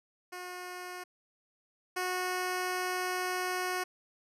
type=tone pair in turn; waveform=10% pulse; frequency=361.1 / 365.5 Hz; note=F#4 / F#4; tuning=-42 / -21 cents; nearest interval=unison; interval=21 cents; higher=second; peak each=-32 / -23 dBFS; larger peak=second; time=0.32-1.04 / 1.96-3.84 s; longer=second; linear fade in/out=10 ms; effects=resampled to 32000 Hz